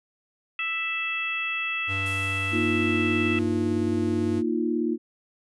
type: harmonic tone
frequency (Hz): 660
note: E5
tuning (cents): +2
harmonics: 2 / 3 / 4 / 5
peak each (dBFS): -35 / -34 / -27 / -38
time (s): 0.59-3.39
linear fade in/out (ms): 2
type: tone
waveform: square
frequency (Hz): 97.2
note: G2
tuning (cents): -14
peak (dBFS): -31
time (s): 1.87-4.43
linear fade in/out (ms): 50
type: noise with exponential decay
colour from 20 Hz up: violet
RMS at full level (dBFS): -36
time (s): 2.06-4.36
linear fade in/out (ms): 0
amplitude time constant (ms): 500
type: chord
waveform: sine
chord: Bb suspended fourth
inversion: none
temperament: equal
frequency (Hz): 233.1 / 311.1 / 349.2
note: Bb3 / Eb4 / F4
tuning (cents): 0 / 0 / 0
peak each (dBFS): -27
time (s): 2.51-4.98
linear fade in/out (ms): 50
effects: resampled to 24000 Hz

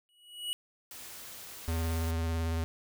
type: tone with exponential growth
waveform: square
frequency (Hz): 2920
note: F#7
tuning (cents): -24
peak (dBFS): -30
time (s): 0.09-0.53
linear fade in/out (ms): 0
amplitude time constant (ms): 95
type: noise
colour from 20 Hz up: white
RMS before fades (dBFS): -46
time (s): 0.91-2.11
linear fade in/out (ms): 2
type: tone with vibrato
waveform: square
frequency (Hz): 82.1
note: E2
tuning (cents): -6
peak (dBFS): -30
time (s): 1.68-2.64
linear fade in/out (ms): 0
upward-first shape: square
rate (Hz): 18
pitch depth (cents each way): 18
effects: none

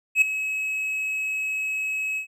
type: tone with ADSR envelope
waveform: triangle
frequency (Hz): 2566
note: E7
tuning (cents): -47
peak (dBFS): -10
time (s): 0.15-2.27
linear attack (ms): 67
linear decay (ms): 7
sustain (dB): -13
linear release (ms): 98
effects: none

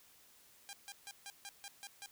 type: tone bursts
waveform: 5% pulse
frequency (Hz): 801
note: G5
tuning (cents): +37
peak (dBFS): -34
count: 8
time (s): 0.69-2.06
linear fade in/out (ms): 0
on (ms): 40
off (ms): 150
effects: white hiss -64 dBFS RMS until 2.11 s

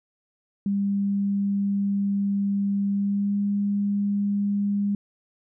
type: tone with pitch glide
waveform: sine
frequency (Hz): 199.7 to 202.3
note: G3 to G#3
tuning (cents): +32 to -45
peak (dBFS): -21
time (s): 0.66-4.95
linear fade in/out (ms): 2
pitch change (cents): +23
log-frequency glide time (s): 2.94-3.38
effects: none

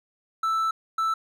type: tone pair in turn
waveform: triangle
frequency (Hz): 1321 / 1321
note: E6 / E6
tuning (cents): +3 / +3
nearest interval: unison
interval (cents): 0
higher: neither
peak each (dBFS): -20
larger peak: neither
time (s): 0.43-0.71 / 0.98-1.14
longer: first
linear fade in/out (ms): 5
effects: none

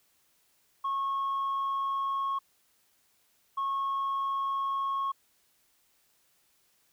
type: tone pair in turn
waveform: sine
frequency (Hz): 1094 / 1094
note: C#6 / C#6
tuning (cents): -23 / -23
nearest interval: unison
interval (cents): 0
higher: neither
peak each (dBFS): -26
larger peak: neither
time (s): 0.84-2.39 / 3.57-5.12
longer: neither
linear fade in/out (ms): 10
effects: tanh soft clip ceiling -26 dBFS + white hiss -69 dBFS RMS until 6.92 s

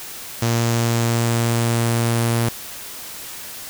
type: tone with low-pass filter sweep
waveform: sawtooth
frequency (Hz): 116.54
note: A#2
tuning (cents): 0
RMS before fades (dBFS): -19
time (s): 0.42-2.49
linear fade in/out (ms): 5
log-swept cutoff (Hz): 6500 to 11000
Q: 2.6
effects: white hiss -34 dBFS RMS until 3.69 s

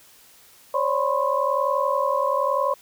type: tone cluster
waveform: sine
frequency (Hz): 536 / 577 / 1006 / 1077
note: C5 / D5 / B5 / C6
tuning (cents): +42 / -31 / +32 / +50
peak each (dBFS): -25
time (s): 0.74-2.74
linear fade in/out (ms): 5
effects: white hiss -52 dBFS RMS until 2.81 s

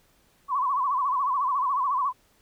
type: tone with vibrato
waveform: sine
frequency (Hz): 1067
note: C6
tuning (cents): +34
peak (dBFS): -22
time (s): 0.48-2.13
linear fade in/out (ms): 50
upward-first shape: sine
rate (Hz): 14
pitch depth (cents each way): 130
effects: pink hiss -63 dBFS RMS until 2.41 s

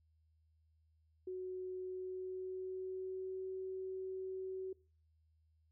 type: tone with pitch glide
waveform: sine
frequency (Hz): 370 to 377.1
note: F#4 to F#4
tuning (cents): 0 to +33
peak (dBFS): -40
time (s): 1.27-4.73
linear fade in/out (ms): 5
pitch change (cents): +33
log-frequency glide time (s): 1.79-3.49
effects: noise-tail reverb RT60 0.4 s tail -24 dB re dry + added 79 Hz sine -70 dBFS peak until 5.71 s

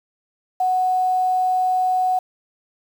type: tone with quantisation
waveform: sine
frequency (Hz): 740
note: F#5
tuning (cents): 0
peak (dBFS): -16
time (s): 0.6-2.19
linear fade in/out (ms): 5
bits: 7
effects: none

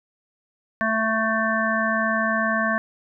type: harmonic tone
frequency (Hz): 221.5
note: A3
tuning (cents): +12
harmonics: 1 / 3 / 5 / 7 / 8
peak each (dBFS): -26 / -26 / -26 / -26 / -26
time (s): 0.81-2.78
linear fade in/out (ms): 0
effects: none

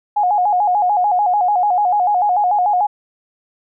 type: tone with vibrato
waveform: sine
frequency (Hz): 775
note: G5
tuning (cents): -20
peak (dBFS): -12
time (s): 0.16-2.87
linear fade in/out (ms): 10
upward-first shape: square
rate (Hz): 6.8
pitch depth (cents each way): 120
effects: none

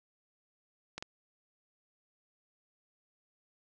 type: clicks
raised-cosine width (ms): 0.2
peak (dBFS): -22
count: 2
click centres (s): 0.98 / 1.025
effects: resampled to 22050 Hz

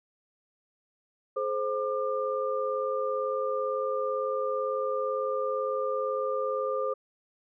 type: tone cluster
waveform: sine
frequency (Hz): 426.1 / 524 / 1198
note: G#4 / C5 / D6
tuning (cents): +44 / +2 / +34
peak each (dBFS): -33 / -29 / -33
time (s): 1.36-6.94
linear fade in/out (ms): 10
effects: none

